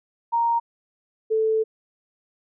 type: tone pair in turn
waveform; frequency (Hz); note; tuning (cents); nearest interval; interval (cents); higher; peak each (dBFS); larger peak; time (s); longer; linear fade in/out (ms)
sine; 932.3 / 440; A#5 / A4; 0 / 0; octave + minor second; 1300; first; -18; neither; 0.32-0.6 / 1.3-1.64; second; 20
effects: none